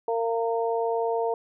harmonic tone, 229.6 Hz, A#3, 26 cents flat, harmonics 2 / 3 / 4, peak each -25 / -29 / -31 dBFS, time 0.08-1.34 s, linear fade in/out 2 ms, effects none

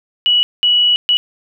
sine tone bursts at uneven times, 2935 Hz, F#7, 15 cents flat, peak -9 dBFS, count 3, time 0.26-0.43 / 0.63-0.96 / 1.09-1.17 s, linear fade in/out 0 ms, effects none

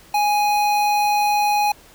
square tone with notch filter, 830.6 Hz, G#5, in tune, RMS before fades -18 dBFS, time 0.14-1.72 s, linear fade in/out 5 ms, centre 8500 Hz, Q 1.3, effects pink hiss -48 dBFS RMS until 1.94 s

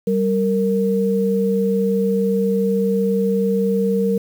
sine tone pair together, 194.1 / 461.7 Hz, G3 / A#4, -17 / -17 cents, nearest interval octave + minor third, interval 1500 cents, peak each -18 dBFS, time 0.07-4.18 s, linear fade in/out 5 ms, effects 7-bit

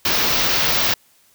white band-stop noise, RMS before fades -18 dBFS, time 0.05-0.94 s, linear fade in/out 5 ms, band 6000 to 16000 Hz, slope 48 dB/octave, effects white hiss -56 dBFS RMS until 1.34 s

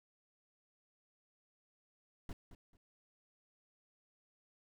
brown noise with echo, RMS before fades -43 dBFS, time 2.29-2.33 s, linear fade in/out 2 ms, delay 220 ms, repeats 2, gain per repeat -12 dB, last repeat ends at 2.77 s, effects none

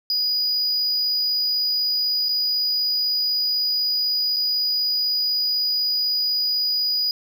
triangle tone with dropouts, 4922 Hz, D#8, 20 cents flat, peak -18 dBFS, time 0.1-7.11 s, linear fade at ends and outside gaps 1 ms, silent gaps 2.286-2.291 / 4.362-4.366 s, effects none

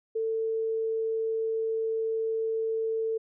sine tone, 446.5 Hz, A4, 25 cents sharp, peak -26 dBFS, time 0.15-3.18 s, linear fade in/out 10 ms, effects none

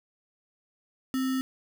sine tone with sample-and-hold, 261.6 Hz, C4, in tune, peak -25 dBFS, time 1.14-1.41 s, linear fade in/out 0 ms, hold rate 1575 Hz, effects none

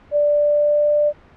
sine tone with pitch glide, 587.3 to 592.4 Hz, D5 to D5, 0 to +15 cents, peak -13 dBFS, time 0.11-1.13 s, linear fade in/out 50 ms, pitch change +15 cents, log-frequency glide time 0.26-0.93 s, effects pink hiss -48 dBFS RMS until 1.36 s + low-pass 2000 Hz 12 dB/octave

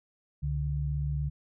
sine tone pair together, 68.1 / 144.62 Hz, C#2 / D3, -30 / -26 cents, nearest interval octave + minor second, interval 1304 cents, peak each -31 / -30 dBFS, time 0.42-1.3 s, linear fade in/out 20 ms, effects none

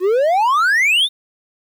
triangle exponential sweep, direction up, 348.7 to 3729 Hz, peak -10 dBFS, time 0-1.09 s, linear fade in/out 50 ms, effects 8-bit

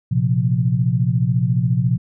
sine chord, Bb suspended second, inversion none, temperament equal, 116.54 / 130.81 / 174.61 Hz, Bb2 / C3 / F3, 0 / 0 / 0 cents, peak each -19 / -18 / -21 dBFS, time 0.11-1.98 s, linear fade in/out 10 ms, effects none

